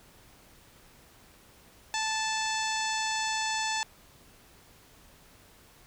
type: harmonic tone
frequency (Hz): 877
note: A5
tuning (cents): -6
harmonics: 1 / 2 / 3 / 4 / 5 / 6 / 7 / 8 / 9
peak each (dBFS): -32 / -35 / -37 / -38 / -39 / -40 / -40 / -41 / -42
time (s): 1.94-3.83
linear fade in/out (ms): 0
effects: pink hiss -57 dBFS RMS until 5.86 s